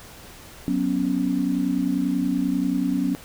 sine chord, F# suspended fourth, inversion none, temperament equal, 185 / 246.9 / 277.2 Hz, F#3 / B3 / C#4, 0 / 0 / 0 cents, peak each -26 / -25 / -23 dBFS, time 0.68-3.15 s, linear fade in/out 0 ms, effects pink hiss -44 dBFS RMS until 3.24 s

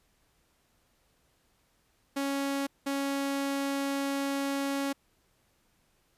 sawtooth tone bursts at uneven times, 277.2 Hz, C#4, in tune, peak -25 dBFS, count 2, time 2.16-2.67 / 2.86-4.93 s, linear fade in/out 10 ms, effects pink hiss -70 dBFS RMS until 6.17 s + resampled to 32000 Hz

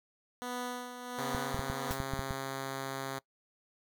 10% pulse tone with tremolo, 246.9 Hz, B3, in tune, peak -27 dBFS, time 0.42-1.92 s, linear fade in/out 0 ms, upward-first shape sine, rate 1.4 Hz, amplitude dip 60%
5% pulse tone, 135 Hz, C#3, 45 cents flat, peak -25 dBFS, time 1.18-3.19 s, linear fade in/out 5 ms
clicks, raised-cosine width 5 ms, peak -24 dBFS, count 9, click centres 1.348 / 1.545 / 1.593 / 1.7 / 1.909 / 2.002 / 2.136 / 2.193 / 2.308 s
white noise with exponential decay, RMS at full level -38 dBFS, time 1.91-2.08 s, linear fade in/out 0 ms, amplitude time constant 35 ms
effects noise-tail reverb RT60 0.1 s tail -21 dB re dry

